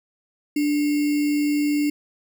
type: tone with sample-and-hold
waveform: sine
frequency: 293.7 Hz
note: D4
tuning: in tune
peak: -18 dBFS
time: 0.56-1.9 s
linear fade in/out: 5 ms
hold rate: 2450 Hz
effects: none